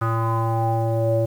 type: tone with low-pass filter sweep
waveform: square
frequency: 113.6 Hz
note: A#2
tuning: 44 cents flat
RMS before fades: -21 dBFS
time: 0.01-1.26 s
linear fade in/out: 10 ms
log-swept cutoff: 1300 to 520 Hz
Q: 6.4
effects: 8-bit